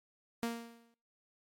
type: tone with exponential decay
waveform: sawtooth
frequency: 232.7 Hz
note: A#3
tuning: 3 cents flat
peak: -27 dBFS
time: 0.43-0.94 s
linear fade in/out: 0 ms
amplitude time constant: 110 ms
effects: noise-tail reverb RT60 0.5 s tail -25 dB re dry + MP3 64 kbps